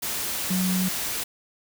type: tone in noise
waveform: sine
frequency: 185 Hz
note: F#3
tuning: in tune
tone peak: -22 dBFS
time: 0.5-0.89 s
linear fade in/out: 10 ms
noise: white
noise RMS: -29 dBFS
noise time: 0.02-1.24 s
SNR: +4 dB
effects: none